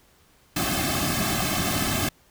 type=noise with comb filter; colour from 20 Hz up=pink; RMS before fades=-25 dBFS; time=0.56-2.09 s; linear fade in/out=5 ms; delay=2.1 ms; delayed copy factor=-0.95; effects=pink hiss -59 dBFS RMS until 2.3 s